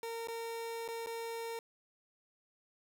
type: tone with dropouts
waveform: 30% pulse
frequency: 459.5 Hz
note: A#4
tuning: 25 cents flat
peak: -36 dBFS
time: 0.03-1.59 s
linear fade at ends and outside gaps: 1 ms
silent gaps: 0.273-0.284 / 0.879-0.886 / 1.062-1.07 s
effects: none